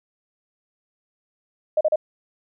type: tone bursts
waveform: sine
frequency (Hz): 617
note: D#5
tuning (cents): -15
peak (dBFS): -15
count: 3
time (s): 1.77-1.959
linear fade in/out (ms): 5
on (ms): 39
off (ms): 36
effects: none